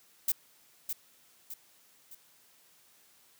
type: noise with echo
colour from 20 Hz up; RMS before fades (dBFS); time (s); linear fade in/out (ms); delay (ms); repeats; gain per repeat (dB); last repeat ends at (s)
violet; -27; 0.28-0.32; 5; 610; 3; -7; 2.15
effects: white hiss -63 dBFS RMS until 3.39 s + high-pass 100 Hz 12 dB/octave